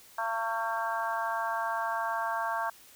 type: harmonic tone with a mistuned harmonic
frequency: 226.9 Hz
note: A#3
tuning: 47 cents flat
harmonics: 3 / 4 / 5 / 6 / 7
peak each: -35 / -33 / -35 / -40 / -36 dBFS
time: 0.18-2.7 s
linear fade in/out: 5 ms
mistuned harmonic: 5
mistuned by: -23 cents
effects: white hiss -55 dBFS RMS until 2.95 s